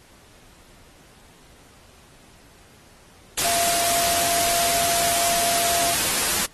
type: tone in noise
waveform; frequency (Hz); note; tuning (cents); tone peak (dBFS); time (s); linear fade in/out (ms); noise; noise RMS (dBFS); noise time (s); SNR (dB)
sine; 688; F5; -26; -26; 3.44-5.94; 10; white; -22; 3.37-6.46; -7
effects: pink hiss -52 dBFS RMS until 6.53 s + AAC 32 kbps